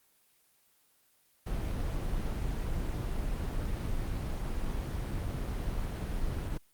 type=noise; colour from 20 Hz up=brown; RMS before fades=-33 dBFS; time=1.46-6.58 s; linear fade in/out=10 ms; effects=white hiss -68 dBFS RMS until 6.73 s + Opus 24 kbps